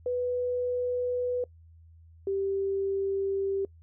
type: tone pair in turn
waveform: sine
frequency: 494.5 / 391.4 Hz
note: B4 / G4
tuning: +2 / -3 cents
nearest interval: major third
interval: 405 cents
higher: first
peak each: -26 dBFS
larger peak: neither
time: 0.06-1.44 / 2.27-3.65 s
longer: neither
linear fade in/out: 2 ms
effects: noise-tail reverb RT60 0.1 s tail -23 dB re dry + added 82 Hz sine -51 dBFS peak until 3.82 s